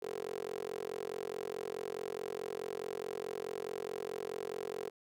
15% pulse tone with high-pass filter, 44.7 Hz, F1, 41 cents sharp, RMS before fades -41 dBFS, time 0.02-4.9 s, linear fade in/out 10 ms, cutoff 420 Hz, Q 4.8, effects none

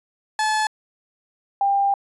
30% pulse / sine tone pair in turn, 862 / 796 Hz, A5 / G5, -36 / +26 cents, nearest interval minor second, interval 138 cents, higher first, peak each -16 dBFS, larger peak neither, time 0.39-0.67 / 1.61-1.94 s, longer second, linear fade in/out 2 ms, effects resampled to 24000 Hz

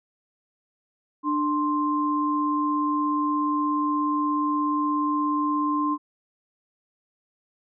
sine tone pair together, 297.2 / 1050 Hz, D4 / C6, +21 / +6 cents, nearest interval octave + minor seventh, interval 2185 cents, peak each -24 dBFS, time 1.23-5.98 s, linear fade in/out 50 ms, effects none

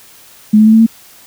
sine tone with pitch steps, 212.9 / 216.1 / 219.4 / 222.7 / 226.1 Hz, G#3 / A3 / A3 / A3 / A3, +43 / -31 / -5 / +21 / +47 cents, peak -3 dBFS, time 0.53-0.865 s, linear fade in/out 10 ms, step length 67 ms, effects white hiss -41 dBFS RMS until 1.26 s

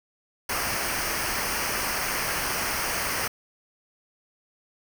pink noise with comb filter, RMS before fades -28 dBFS, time 0.49-3.28 s, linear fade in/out 5 ms, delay 0.27 ms, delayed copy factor -0.7, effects none

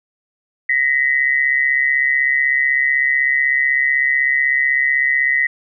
sine tone pair together, 1877 / 2013 Hz, A#6 / B6, +11 / +33 cents, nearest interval minor second, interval 122 cents, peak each -16 dBFS, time 0.69-5.47 s, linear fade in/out 5 ms, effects none

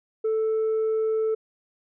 sine tone, 440 Hz, A4, in tune, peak -19 dBFS, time 0.24-1.35 s, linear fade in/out 10 ms, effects tanh soft clip ceiling -20 dBFS

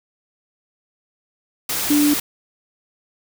sine tone in noise, 293.7 Hz, D4, in tune, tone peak -13 dBFS, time 1.9-2.14 s, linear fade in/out 5 ms, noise white, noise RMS -23 dBFS, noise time 1.69-2.2 s, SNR +7 dB, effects none

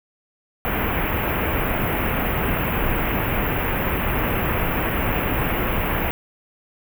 pink band-stop noise, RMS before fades -22 dBFS, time 0.65-6.11 s, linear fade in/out 0 ms, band 2800 to 13000 Hz, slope 48 dB/octave, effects none

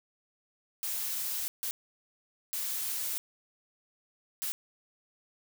blue noise bursts at uneven times, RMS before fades -34 dBFS, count 4, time 0.83-1.48 / 1.63-1.71 / 2.53-3.18 / 4.42-4.52 s, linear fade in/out 0 ms, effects none

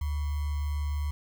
sine tone with sample-and-hold, 73.42 Hz, D2, in tune, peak -27 dBFS, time 0.01-1.11 s, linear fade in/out 5 ms, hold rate 1050 Hz, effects none

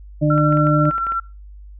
harmonic tone, 150 Hz, D3, 37 cents sharp, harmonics 1 / 2 / 4, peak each -15 / -18 / -21 dBFS, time 0.21-0.91 s, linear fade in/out 20 ms
sine tone with tremolo, 1355 Hz, E6, 47 cents sharp, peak -17 dBFS, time 0.3-1.2 s, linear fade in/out 5 ms, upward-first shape triangle, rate 14 Hz, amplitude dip 35%
clicks, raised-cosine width 0.5 ms, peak -19 dBFS, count 9, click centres 0.379 / 0.525 / 0.572 / 0.67 / 0.854 / 0.911 / 0.981 / 1.068 / 1.121 s
effects noise-tail reverb RT60 0.3 s tail -24 dB re dry + added 50 Hz sine -36 dBFS peak until 1.79 s

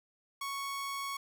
sawtooth tone, 1108.7 Hz, C#6, in tune, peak -32 dBFS, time 0.41-1.17 s, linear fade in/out 5 ms, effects none

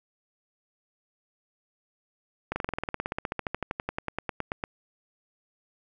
slowing click train, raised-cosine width 0.5 ms, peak -14 dBFS, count 30, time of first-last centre 2.52-4.639 s, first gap 40 ms, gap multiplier 1.04, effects none

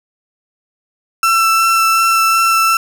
35% pulse tone with vibrato, 1336 Hz, E6, 23 cents sharp, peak -8 dBFS, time 1.23-2.77 s, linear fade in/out 2 ms, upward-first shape sine, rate 2.7 Hz, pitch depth 10 cents each way, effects none

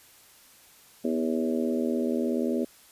harmonic tone with a mistuned harmonic, 80.4 Hz, E2, 43 cents flat, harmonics 3 / 4 / 5 / 6 / 7 / 8, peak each -27 / -32 / -31 / -37 / -34 / -40 dBFS, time 1.04-2.65 s, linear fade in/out 10 ms, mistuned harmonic 3, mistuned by +26 cents, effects white hiss -55 dBFS RMS until 2.91 s + resampled to 32000 Hz

